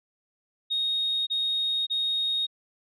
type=tone bursts; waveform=sine; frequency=3729 Hz; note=A#7; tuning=in tune; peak=-23 dBFS; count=3; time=0.7-2.468 s; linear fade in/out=20 ms; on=570 ms; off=29 ms; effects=tanh soft clip ceiling -19 dBFS